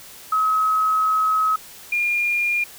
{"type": "tone pair in turn", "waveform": "sine", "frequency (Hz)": [1278, 2413], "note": ["D#6", "D7"], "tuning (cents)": [46, 46], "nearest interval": "major seventh", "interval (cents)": 1100, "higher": "second", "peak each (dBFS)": [-16, -18], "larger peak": "first", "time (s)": [[0.32, 1.56], [1.92, 2.64]], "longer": "first", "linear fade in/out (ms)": 5, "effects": ["white hiss -42 dBFS RMS until 2.78 s"]}